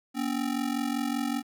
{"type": "ring-modulated tone", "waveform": "square", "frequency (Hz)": 261.6, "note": "C4", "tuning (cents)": 0, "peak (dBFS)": -25, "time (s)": [0.14, 1.43], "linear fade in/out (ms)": 50, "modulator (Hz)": 22.6, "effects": ["10-bit"]}